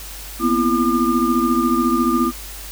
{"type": "tone cluster", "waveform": "sine", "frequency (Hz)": [240, 254.2, 335.2, 1205], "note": ["B3", "C4", "E4", "D6"], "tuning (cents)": [-49, -50, 29, 44], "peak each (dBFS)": -20, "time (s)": [0.39, 2.32], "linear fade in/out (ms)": 50, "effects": ["added 50 Hz sine -35 dBFS peak until 2.71 s", "white hiss -35 dBFS RMS until 2.71 s"]}